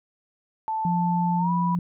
sine tone with pitch glide, 880 to 982.1 Hz, A5 to B5, 0 to -10 cents, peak -24 dBFS, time 0.68-1.75 s, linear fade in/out 0 ms, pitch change +190 cents, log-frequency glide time 1.38-1.51 s
sine tone, 174.61 Hz, F3, in tune, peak -22 dBFS, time 0.85-1.79 s, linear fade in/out 2 ms
effects none

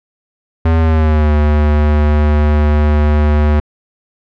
square tone with pitch glide, 81.5 to 74.74 Hz, E2 to D2, -19 to +31 cents, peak -9 dBFS, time 0.65-3.6 s, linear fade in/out 5 ms, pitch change -150 cents, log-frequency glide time 0.77-1.32 s, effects low-pass 2000 Hz 12 dB/octave

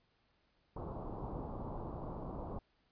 pink low-pass noise, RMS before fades -43 dBFS, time 0.76-2.59 s, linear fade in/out 5 ms, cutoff 1100 Hz, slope 48 dB/octave, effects pink hiss -75 dBFS RMS until 2.91 s + resampled to 11025 Hz

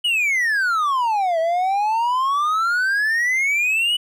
triangle exponential two-way sweep, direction down then up, 2985 to 642 to 2985 Hz, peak -15 dBFS, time 0.04-3.97 s, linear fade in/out 10 ms, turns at 1.39 s, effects none

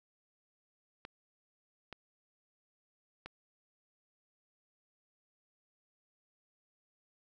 clicks, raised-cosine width 0.3 ms, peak -28 dBFS, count 3, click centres 1.051 / 1.927 / 3.26 s, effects none

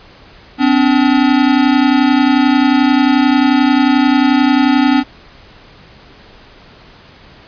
square tone pair together, 255.7 / 287 Hz, C4 / D4, -40 / -40 cents, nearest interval major second, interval 200 cents, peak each -12 dBFS, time 0.58-5.04 s, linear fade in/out 50 ms, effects pink hiss -41 dBFS RMS until 7.47 s + resampled to 11025 Hz

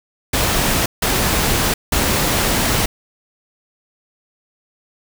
pink noise bursts at uneven times, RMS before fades -17 dBFS, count 3, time 0.33-0.86 / 1.02-1.74 / 1.92-2.86 s, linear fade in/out 5 ms, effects none

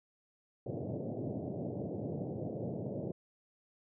pink band-pass noise, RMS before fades -39 dBFS, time 0.66-3.12 s, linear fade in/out 5 ms, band 100 to 650 Hz, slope 48 dB/octave, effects none

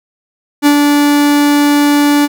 45% pulse tone with ADSR envelope, 290.5 Hz, D4, 19 cents flat, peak -4 dBFS, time 0.62-2.28 s, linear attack 42 ms, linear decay 72 ms, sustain -3 dB, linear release 36 ms, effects none

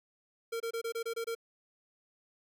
square tone bursts, 459.5 Hz, A#4, 25 cents flat, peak -34 dBFS, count 8, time 0.52-1.351 s, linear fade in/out 10 ms, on 82 ms, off 25 ms, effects none

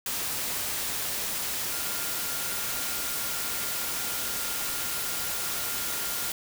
sine tone in noise, 1404 Hz, F6, 9 cents sharp, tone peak -42 dBFS, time 1.72-6.3 s, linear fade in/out 2 ms, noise white, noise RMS -31 dBFS, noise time 0.06-6.32 s, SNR -14 dB, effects none

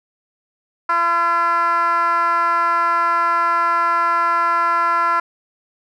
10% pulse tone with band-pass filter, 340 Hz, F4, 46 cents flat, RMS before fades -17 dBFS, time 0.89-5.2 s, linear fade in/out 5 ms, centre 1200 Hz, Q 9.7, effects none

